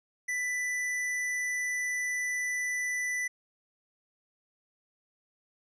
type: tone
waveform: square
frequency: 1986 Hz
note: B6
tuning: 9 cents sharp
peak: -30 dBFS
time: 0.28-3.28 s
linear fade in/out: 10 ms
effects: resampled to 22050 Hz